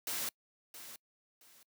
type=noise with echo; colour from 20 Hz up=white; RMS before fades=-37 dBFS; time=0.07-0.29 s; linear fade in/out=2 ms; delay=670 ms; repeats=2; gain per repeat=-12 dB; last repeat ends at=1.63 s; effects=noise-tail reverb RT60 0.1 s tail -26 dB re dry + high-pass 150 Hz 12 dB/octave